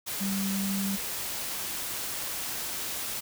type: tone in noise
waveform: sine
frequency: 196 Hz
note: G3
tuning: in tune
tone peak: -28 dBFS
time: 0.2-0.97 s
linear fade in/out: 20 ms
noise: white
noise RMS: -34 dBFS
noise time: 0.06-3.21 s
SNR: +3 dB
effects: none